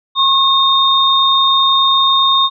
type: tone pair together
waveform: sine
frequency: 1082 / 3675 Hz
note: C#6 / A#7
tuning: -42 / -25 cents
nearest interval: octave + major sixth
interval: 2117 cents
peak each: -12 / -11 dBFS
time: 0.15-2.5 s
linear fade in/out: 50 ms
effects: none